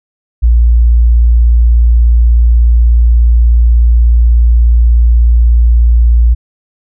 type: tone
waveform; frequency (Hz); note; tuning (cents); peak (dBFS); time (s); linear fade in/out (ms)
sine; 58.27; A#1; 0; -3; 0.42-6.35; 20
effects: none